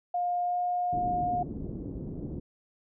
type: tone with pitch glide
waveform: sine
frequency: 709 to 713.9 Hz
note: F5 to F5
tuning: +26 to +38 cents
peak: -26 dBFS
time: 0.14-1.43 s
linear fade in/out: 5 ms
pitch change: +12 cents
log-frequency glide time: 0.43-0.58 s
type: low-pass noise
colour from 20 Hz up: white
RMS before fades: -37 dBFS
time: 0.92-2.4 s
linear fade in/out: 10 ms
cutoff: 340 Hz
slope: 24 dB/octave
effects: none